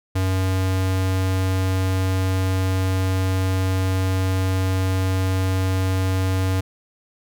square tone, 94.1 Hz, F#2, 30 cents sharp, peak -19 dBFS, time 0.15-6.61 s, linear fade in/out 10 ms, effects none

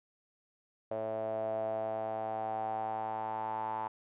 sawtooth tone with band-pass filter sweep, 110 Hz, A2, in tune, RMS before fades -36 dBFS, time 0.91-3.88 s, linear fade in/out 5 ms, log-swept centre 600 to 910 Hz, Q 8.6, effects resampled to 8000 Hz

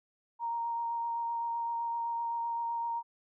sine tone with vibrato, 932.3 Hz, A#5, in tune, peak -31 dBFS, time 0.39-3.03 s, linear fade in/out 50 ms, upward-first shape sine, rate 7.8 Hz, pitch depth 11 cents each way, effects none

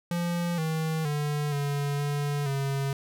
square tone with pitch steps, 172.7 / 159.2 / 147.6 / 143 / 144.6 / 137.7 Hz, F3 / D#3 / D3 / D3 / D3 / C#3, -19 / +40 / +9 / -46 / -27 / -11 cents, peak -27 dBFS, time 0.11-2.93 s, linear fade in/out 2 ms, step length 470 ms, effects none

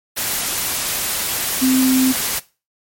sine tone in noise, 260 Hz, C4, 11 cents flat, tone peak -12 dBFS, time 1.61-2.13 s, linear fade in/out 20 ms, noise white, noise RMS -21 dBFS, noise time 0.16-2.4 s, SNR +6 dB, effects noise-tail reverb RT60 0.3 s tail -19 dB re dry + MP3 64 kbps

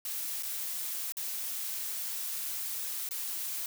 blue noise with dropouts, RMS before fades -36 dBFS, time 0.05-3.66 s, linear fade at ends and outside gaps 2 ms, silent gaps 0.426-0.432 / 1.122-1.169 / 3.09-3.109 s, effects none

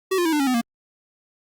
square tone with pitch steps, 380 / 350.5 / 323.3 / 298.1 / 275 / 253.6 / 233.9 Hz, F#4 / F4 / E4 / D4 / C#4 / B3 / A#3, +46 / +6 / -34 / +26 / -14 / +46 / +6 cents, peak -19 dBFS, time 0.11-0.614 s, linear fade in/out 10 ms, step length 72 ms, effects Opus 48 kbps

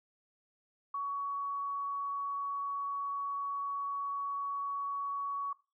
sine tone, 1123 Hz, C#6, 22 cents sharp, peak -33 dBFS, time 0.94-5.53 s, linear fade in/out 5 ms, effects noise-tail reverb RT60 0.3 s tail -18 dB re dry

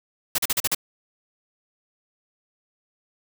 white noise bursts, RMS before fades -22 dBFS, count 6, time 0.35-0.748 s, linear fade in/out 5 ms, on 33 ms, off 40 ms, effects none

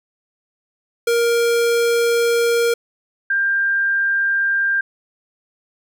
square / sine tone pair in turn, 468.8 / 1592.4 Hz, A#4 / G6, +10 / +27 cents, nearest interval octave + major sixth, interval 2117 cents, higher second, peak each -15 dBFS, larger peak neither, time 1.07-2.74 / 3.3-4.81 s, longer first, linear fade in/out 5 ms, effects none

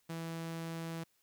sawtooth tone, 164.81 Hz, E3, in tune, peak -35 dBFS, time 0.09-1.04 s, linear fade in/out 10 ms, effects white hiss -74 dBFS RMS until 1.22 s

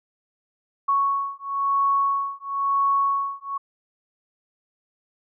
sine beating tone pair, 1108.7 / 1109.69 Hz, C#6 / C#6, 0 / +1 cents, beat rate 0.99 Hz, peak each -23 dBFS, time 0.88-3.58 s, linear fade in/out 10 ms, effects none

